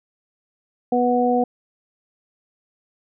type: harmonic tone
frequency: 245.6 Hz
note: B3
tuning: 9 cents flat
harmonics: 1 / 2 / 3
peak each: -20 / -20 / -20 dBFS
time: 0.92-1.44 s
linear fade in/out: 5 ms
effects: none